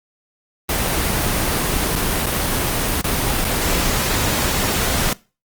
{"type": "noise with dropouts", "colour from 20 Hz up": "pink", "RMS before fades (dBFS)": -19, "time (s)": [0.69, 5.13], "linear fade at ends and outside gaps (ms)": 2, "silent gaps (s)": [[1.955, 1.959], [2.261, 2.265], [3.013, 3.042], [3.445, 3.449]], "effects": ["noise-tail reverb RT60 0.3 s tail -21 dB re dry", "Opus 24 kbps"]}